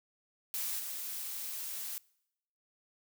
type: noise with level steps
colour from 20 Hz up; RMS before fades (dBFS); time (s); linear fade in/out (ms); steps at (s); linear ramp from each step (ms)
blue; -36 / -40; 0.54-1.98; 0; 0.78; 20
effects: noise-tail reverb RT60 0.8 s tail -24 dB re dry